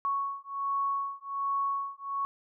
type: beating tone pair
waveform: sine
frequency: 1108.7 / 1110 Hz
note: C#6 / C#6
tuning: 0 / +2 cents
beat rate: 1.3 Hz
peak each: -32 / -32 dBFS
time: 0.05-2.25 s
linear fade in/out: 0 ms
effects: none